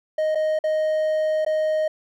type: tone with dropouts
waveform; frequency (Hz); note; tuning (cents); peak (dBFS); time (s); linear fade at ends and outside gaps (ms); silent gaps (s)
triangle; 622.3; D#5; 0; -17; 0.18-1.88; 5; 0.349-0.354 / 0.59-0.639 / 1.449-1.463
effects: none